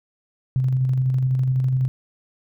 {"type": "tone with tremolo", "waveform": "sine", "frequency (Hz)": 129.9, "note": "C3", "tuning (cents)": -12, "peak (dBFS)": -16, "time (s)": [0.56, 1.88], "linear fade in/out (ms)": 0, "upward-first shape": "square", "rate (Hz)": 12, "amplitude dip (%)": 25, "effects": []}